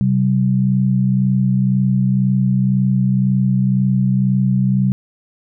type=tone pair together; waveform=sine; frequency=130.24 / 192.2 Hz; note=C3 / G3; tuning=-8 / -34 cents; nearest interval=perfect fifth; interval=674 cents; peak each=-15 dBFS; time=0.01-4.92 s; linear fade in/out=0 ms; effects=none